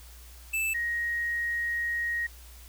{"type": "tone pair in turn", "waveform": ["square", "sine"], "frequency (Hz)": [2637, 1880.9], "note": ["E7", "A#6"], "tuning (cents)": [0, 15], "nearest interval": "tritone", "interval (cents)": 585, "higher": "first", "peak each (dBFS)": -27, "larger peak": "neither", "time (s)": [[0.53, 0.74], [0.74, 2.27]], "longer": "second", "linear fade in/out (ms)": 10, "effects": ["added 60 Hz sine -47 dBFS peak until 2.68 s", "white hiss -53 dBFS RMS until 2.68 s"]}